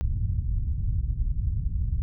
white low-pass noise, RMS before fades -26 dBFS, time 0.01-2.02 s, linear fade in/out 0 ms, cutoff 100 Hz, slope 24 dB/octave, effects none

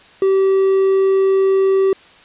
triangle tone, 385.8 Hz, G4, 28 cents flat, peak -9 dBFS, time 0.22-1.93 s, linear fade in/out 2 ms, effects white hiss -45 dBFS RMS until 2.24 s + resampled to 8000 Hz

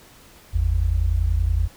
sine tone pair together, 51.85 / 82.41 Hz, G#1 / E2, -2 / 0 cents, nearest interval minor sixth, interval 802 cents, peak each -20 dBFS, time 0.53-1.68 s, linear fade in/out 20 ms, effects pink hiss -49 dBFS RMS until 1.76 s

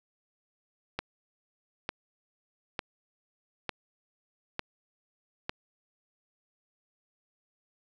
click train, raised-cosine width 0.3 ms, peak -15 dBFS, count 6, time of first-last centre 0.99-5.495 s, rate 1.11 Hz, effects none

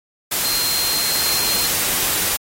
sine tone in noise, 4186 Hz, C8, in tune, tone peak -21 dBFS, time 0.44-1.68 s, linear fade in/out 10 ms, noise white, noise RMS -20 dBFS, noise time 0.31-2.37 s, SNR -4 dB, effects AAC 48 kbps

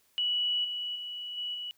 sine tone with level steps, 2942 Hz, F#7, 11 cents flat, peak -26 / -32 / -36 / -32 / -35 dBFS, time 0.18-1.71 s, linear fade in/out 0 ms, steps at 0.64 / 0.95 / 1.37 / 1.54 s, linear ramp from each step 10 ms, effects white hiss -68 dBFS RMS until 1.77 s

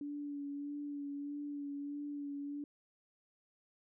sine tone with vibrato, 287.2 Hz, D4, 39 cents flat, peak -39 dBFS, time 0.01-2.64 s, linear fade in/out 2 ms, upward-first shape sine, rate 1.6 Hz, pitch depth 22 cents each way, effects none

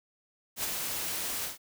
white noise with ADSR envelope, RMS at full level -30 dBFS, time 0.56-1.58 s, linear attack 80 ms, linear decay 5 ms, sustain -4 dB, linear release 140 ms, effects none

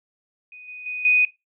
sine tone with level steps, 2489 Hz, D#7, in tune, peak -40 / -35 / -27 / -14 dBFS, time 0.52-1.25 s, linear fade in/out 2 ms, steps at 0.68 / 0.86 / 1.05 s, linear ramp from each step 2 ms, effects noise-tail reverb RT60 0.2 s tail -18 dB re dry

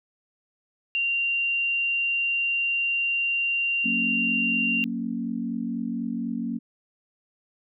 sine tone, 2770 Hz, F7, 15 cents flat, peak -22 dBFS, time 0.95-4.84 s, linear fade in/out 0 ms
sine chord, F# major, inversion none, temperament equal, 185 / 233.1 / 277.2 Hz, F#3 / A#3 / C#4, 0 / 0 / 0 cents, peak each -34 / -28 / -33 dBFS, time 3.84-6.59 s, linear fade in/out 20 ms
effects none

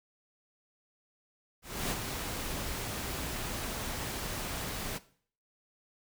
pink noise with ADSR envelope, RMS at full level -32 dBFS, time 1.62-4.99 s, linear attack 290 ms, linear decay 37 ms, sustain -5 dB, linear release 26 ms, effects noise-tail reverb RT60 0.5 s tail -17 dB re dry

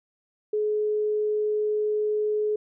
sine tone, 423.8 Hz, G#4, 35 cents sharp, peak -22 dBFS, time 0.53-2.56 s, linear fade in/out 5 ms, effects none

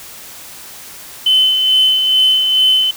sine tone with tremolo, 3046 Hz, F#7, 50 cents sharp, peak -6 dBFS, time 1.26-2.91 s, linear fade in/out 5 ms, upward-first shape sine, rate 2.3 Hz, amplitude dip 45%, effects tanh soft clip ceiling -4 dBFS + white hiss -34 dBFS RMS until 2.96 s

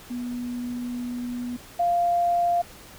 sine tone pair in turn, 244.3 / 696 Hz, B3 / F5, -19 / -6 cents, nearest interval octave + tritone, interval 1813 cents, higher second, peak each -28 / -19 dBFS, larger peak second, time 0.1-1.57 / 1.79-2.62 s, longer first, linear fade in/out 10 ms, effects pink hiss -46 dBFS RMS until 2.98 s

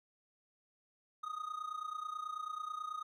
triangle tone with amplitude modulation, 1244.5 Hz, D#6, in tune, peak -34 dBFS, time 1.23-3.03 s, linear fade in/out 10 ms, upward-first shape sine, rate 29.2 Hz, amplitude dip 80%, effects none

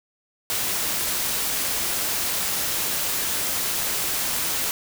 white noise, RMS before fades -25 dBFS, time 0.5-4.71 s, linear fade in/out 0 ms, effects none

